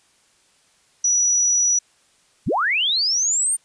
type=tone; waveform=sine; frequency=5870 Hz; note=F#8; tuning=15 cents flat; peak=-15 dBFS; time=1.04-1.79 s; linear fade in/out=5 ms
type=linear sweep; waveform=sine; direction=up; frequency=35.86 to 9060 Hz; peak=-17 dBFS; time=2.46-3.57 s; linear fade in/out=20 ms
effects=white hiss -59 dBFS RMS until 3.64 s + resampled to 22050 Hz